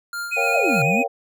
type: tone with tremolo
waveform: square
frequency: 1400 Hz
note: F6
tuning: 4 cents sharp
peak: -26 dBFS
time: 0.13-0.82 s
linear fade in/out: 2 ms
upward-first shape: sine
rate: 3.5 Hz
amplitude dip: 60%
type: tone with vibrato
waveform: triangle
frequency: 2485 Hz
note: D#7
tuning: 3 cents flat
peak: -19 dBFS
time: 0.31-1.04 s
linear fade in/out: 20 ms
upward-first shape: triangle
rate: 9.1 Hz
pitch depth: 34 cents each way
type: chord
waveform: sine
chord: G half-diminished seventh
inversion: first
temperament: equal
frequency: 466.2 / 554.4 / 698.5 / 784 Hz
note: Bb4 / Db5 / F5 / G5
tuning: 0 / 0 / 0 / 0 cents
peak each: -26 dBFS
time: 0.36-1.08 s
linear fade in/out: 20 ms
type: exponential two-way sweep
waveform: sine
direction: down then up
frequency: 789 to 131.9 to 278.1 Hz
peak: -20 dBFS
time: 0.53-1.03 s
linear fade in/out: 20 ms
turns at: 0.83 s
effects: none